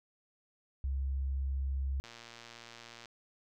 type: tone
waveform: sine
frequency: 67.4 Hz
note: C#2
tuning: 48 cents flat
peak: -31 dBFS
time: 0.84-2 s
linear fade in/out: 0 ms
type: click train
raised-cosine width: 0.2 ms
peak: -32 dBFS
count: 120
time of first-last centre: 2.04-3.057 s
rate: 117 Hz
effects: none